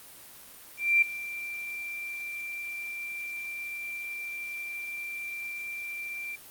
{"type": "tone with ADSR envelope", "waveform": "sine", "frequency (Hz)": 2359, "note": "D7", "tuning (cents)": 7, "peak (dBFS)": -17, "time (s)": [0.77, 6.36], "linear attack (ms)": 250, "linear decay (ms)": 6, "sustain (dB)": -17, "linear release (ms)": 11, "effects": ["white hiss -49 dBFS RMS until 6.5 s", "Opus 32 kbps"]}